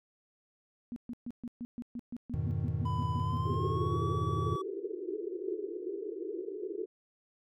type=tone bursts; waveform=sine; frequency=239.9 Hz; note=A#3; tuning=50 cents sharp; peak=-36 dBFS; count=16; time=0.92-3.542 s; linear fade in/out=0 ms; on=42 ms; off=130 ms
type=chord; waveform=triangle; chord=F half-diminished seventh; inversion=none; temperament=equal with one note detuned; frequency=86.85 / 103.83 / 123.47 / 155.56 Hz; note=F2 / Ab2 / Cb3 / Eb3; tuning=-9 / 0 / 0 / 0 cents; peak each=-34 dBFS; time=2.34-4.56 s; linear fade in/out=0 ms
type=tone with pitch glide; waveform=triangle; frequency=1000 to 1142.1 Hz; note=B5 to D6; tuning=+21 to -49 cents; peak=-34 dBFS; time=2.85-4.62 s; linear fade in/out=10 ms; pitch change=+230 cents; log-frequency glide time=3.17-4.03 s
type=band-pass noise; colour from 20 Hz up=white; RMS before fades=-38 dBFS; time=3.45-6.86 s; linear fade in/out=10 ms; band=330 to 440 Hz; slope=96 dB/octave
effects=none